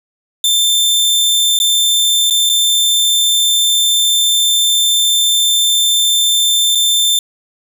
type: tone with dropouts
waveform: sawtooth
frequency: 3563 Hz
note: A7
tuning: 21 cents sharp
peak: -7 dBFS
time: 0.44-7.19 s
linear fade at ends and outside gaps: 2 ms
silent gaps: 1.59-1.6 / 2.3-2.307 / 2.493-2.497 / 6.75-6.754 s
effects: none